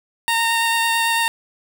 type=tone with vibrato; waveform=15% pulse; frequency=919 Hz; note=A#5; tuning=25 cents flat; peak=-10 dBFS; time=0.28-1.28 s; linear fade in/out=0 ms; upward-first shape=triangle; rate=9 Hz; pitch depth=14 cents each way; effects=none